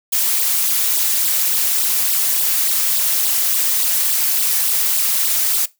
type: noise with flanger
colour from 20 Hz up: blue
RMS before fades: -17 dBFS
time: 0.12-5.66 s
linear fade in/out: 10 ms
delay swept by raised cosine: 0.22 to 5.52 ms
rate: 3.5 Hz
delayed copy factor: +0.8
effects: noise-tail reverb RT60 0.2 s tail -19 dB re dry